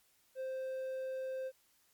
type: tone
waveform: triangle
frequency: 523.3 Hz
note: C5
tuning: in tune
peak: -35 dBFS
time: 0.35-1.52 s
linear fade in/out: 50 ms
effects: white hiss -71 dBFS RMS until 1.93 s + MP3 96 kbps